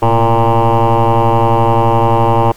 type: tone with frequency modulation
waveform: sine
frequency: 458.2 Hz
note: A#4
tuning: 30 cents flat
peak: -5 dBFS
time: 0.02-2.52 s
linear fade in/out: 5 ms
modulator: 116 Hz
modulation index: 4.7
effects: tanh soft clip ceiling -6 dBFS + pink hiss -42 dBFS RMS until 2.56 s